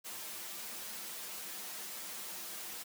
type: noise with comb filter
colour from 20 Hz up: white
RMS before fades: -44 dBFS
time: 0.04-2.84 s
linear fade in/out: 20 ms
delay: 7.2 ms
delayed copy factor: -0.9
effects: high-pass 150 Hz 12 dB/octave